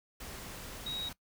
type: tone in noise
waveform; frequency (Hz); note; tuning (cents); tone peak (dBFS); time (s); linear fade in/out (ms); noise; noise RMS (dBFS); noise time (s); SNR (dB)
sine; 3808; A#7; +36; -36; 0.86-1.09; 5; pink; -45; 0.2-1.13; +6
effects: noise-tail reverb RT60 0.1 s tail -20 dB re dry